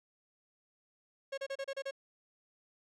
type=tone bursts; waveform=45% pulse; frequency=546 Hz; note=C#5; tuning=26 cents flat; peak=-36 dBFS; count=7; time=1.32-1.911 s; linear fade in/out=10 ms; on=57 ms; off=32 ms; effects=low-pass 6000 Hz 12 dB/octave